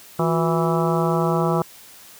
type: harmonic tone with a mistuned harmonic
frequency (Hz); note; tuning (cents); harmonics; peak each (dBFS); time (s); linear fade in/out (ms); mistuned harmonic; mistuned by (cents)
164.6; E3; -2; 1 / 2 / 3 / 4 / 5 / 6 / 7 / 8; -21 / -24 / -26 / -27 / -28 / -29 / -29 / -30; 0.19-1.62; 2; 2; +140
effects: white hiss -45 dBFS RMS until 2.19 s + high-pass 60 Hz 12 dB/octave